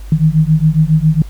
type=beating tone pair; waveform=sine; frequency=153.4 / 160.7 Hz; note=D#3 / E3; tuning=-24 / -44 cents; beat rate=7.3 Hz; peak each=-11 dBFS; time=0.12-1.22 s; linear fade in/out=2 ms; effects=added 50 Hz sine -26 dBFS peak until 1.29 s + pink hiss -44 dBFS RMS until 1.29 s